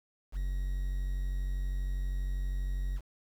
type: tone with quantisation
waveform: triangle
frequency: 46.25 Hz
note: F#1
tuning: in tune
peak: -28 dBFS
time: 0.32-3.01 s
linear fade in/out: 50 ms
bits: 9
effects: none